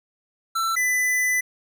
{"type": "tone pair in turn", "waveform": "square", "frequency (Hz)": [1338, 1999.8], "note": ["E6", "B6"], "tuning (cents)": [25, 21], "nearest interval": "perfect fifth", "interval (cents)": 696, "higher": "second", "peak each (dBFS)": [-22, -20], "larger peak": "second", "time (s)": [[0.55, 0.76], [0.76, 1.41]], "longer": "second", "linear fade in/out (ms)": 10, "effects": []}